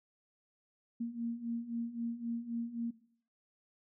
sine beating tone pair, 231 / 234.8 Hz, A#3 / A#3, -16 / +13 cents, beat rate 3.8 Hz, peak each -40 / -37 dBFS, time 1-2.91 s, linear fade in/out 10 ms, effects noise-tail reverb RT60 0.6 s tail -18 dB re dry

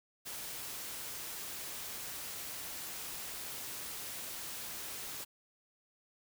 white noise, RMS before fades -43 dBFS, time 0.25-5.25 s, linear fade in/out 20 ms, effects none

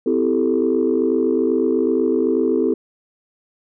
sine chord, A minor seventh, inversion first, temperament equal with one note detuned, 256.8 / 329.6 / 392 / 440 Hz, C4 / E4 / G4 / A4, -32 / 0 / 0 / 0 cents, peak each -20 dBFS, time 0.06-2.74 s, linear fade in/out 5 ms, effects tanh soft clip ceiling -7 dBFS

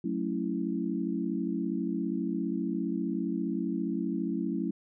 sine chord, F# minor seventh, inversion none, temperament equal, 185 / 220 / 277.2 / 329.6 Hz, F#3 / A3 / C#4 / E4, 0 / 0 / 0 / 0 cents, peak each -34 dBFS, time 0.04-4.71 s, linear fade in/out 5 ms, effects none

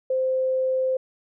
sine tone, 520 Hz, C5, 11 cents flat, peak -20 dBFS, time 0.1-0.97 s, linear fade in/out 5 ms, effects none

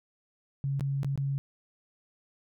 sine tone with dropouts, 138.3 Hz, C#3, 4 cents flat, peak -27 dBFS, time 0.64-1.38 s, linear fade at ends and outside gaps 0 ms, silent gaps 0.796-0.808 / 1.032-1.046 / 1.157-1.176 s, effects none

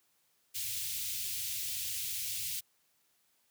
white band-stop noise, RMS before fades -37 dBFS, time 0.54-2.61 s, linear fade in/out 20 ms, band 120 to 2500 Hz, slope 24 dB/octave, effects white hiss -73 dBFS RMS until 3.5 s + high-pass 60 Hz 12 dB/octave

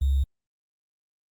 sine tone with sample-and-hold, 68.1 Hz, C#2, 30 cents flat, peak -19 dBFS, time 0.01-0.24 s, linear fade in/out 10 ms, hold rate 3675 Hz, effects Opus 24 kbps

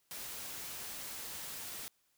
white noise, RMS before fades -44 dBFS, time 0.11-1.88 s, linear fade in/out 0 ms, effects white hiss -75 dBFS RMS until 2.17 s

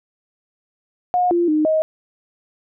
sine tone with pitch steps, 720 / 345.6 / 306.7 / 629 Hz, F#5 / F4 / D#4 / D#5, -47 / -18 / -25 / +19 cents, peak -14 dBFS, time 1.14-1.82 s, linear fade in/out 0 ms, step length 170 ms, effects none

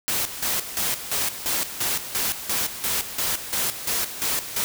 white noise with tremolo, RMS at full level -24 dBFS, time 0.08-4.64 s, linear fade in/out 0 ms, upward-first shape square, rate 2.9 Hz, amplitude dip 70%, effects none

